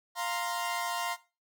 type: chord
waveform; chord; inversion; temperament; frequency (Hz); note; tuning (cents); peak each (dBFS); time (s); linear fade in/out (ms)
sawtooth; F suspended fourth; none; equal; 698.5 / 932.3 / 1046.5; F5 / Bb5 / C6; 0 / 0 / 0; -32; 0.15-1.17; 50
effects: noise-tail reverb RT60 0.3 s tail -17 dB re dry